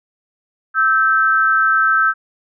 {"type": "tone pair together", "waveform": "sine", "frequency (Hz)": [1309.3, 1557], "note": ["E6", "G6"], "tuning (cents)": [-12, -12], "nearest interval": "minor third", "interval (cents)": 300, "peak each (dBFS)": -14, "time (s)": [0.74, 2.14], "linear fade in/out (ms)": 50, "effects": []}